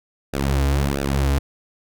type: tone with flanger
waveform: sawtooth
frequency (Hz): 69.3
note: C#2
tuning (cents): 0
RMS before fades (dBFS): -20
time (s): 0.33-1.39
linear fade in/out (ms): 10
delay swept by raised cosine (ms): 0.93 to 5.43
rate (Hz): 1.5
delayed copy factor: -0.95
effects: none